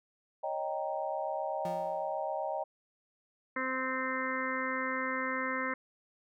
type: chord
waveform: sine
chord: Eb dominant seventh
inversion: third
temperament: equal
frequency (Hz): 554.4 / 622.3 / 784 / 932.3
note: Db5 / Eb5 / G5 / Bb5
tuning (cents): 0 / 0 / 0 / 0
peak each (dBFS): -39 / -36 / -37 / -40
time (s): 0.43-2.64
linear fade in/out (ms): 10
type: tone with exponential decay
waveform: 35% pulse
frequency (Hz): 174.61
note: F3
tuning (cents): 0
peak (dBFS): -36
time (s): 1.65-2.25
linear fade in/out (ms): 2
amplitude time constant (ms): 130
type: harmonic tone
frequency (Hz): 260.2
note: C4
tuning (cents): -9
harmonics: 1 / 2 / 4 / 5 / 6 / 7 / 8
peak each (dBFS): -39 / -39 / -38 / -40 / -41 / -38 / -39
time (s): 3.56-5.74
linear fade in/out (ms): 5
effects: none